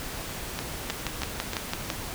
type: two click trains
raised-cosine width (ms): 0.2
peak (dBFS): -13 / -10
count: 4 / 7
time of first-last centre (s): 0.59-1.533 / 0.9-1.902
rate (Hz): 3.18 / 5.99
effects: pink hiss -36 dBFS RMS until 2.14 s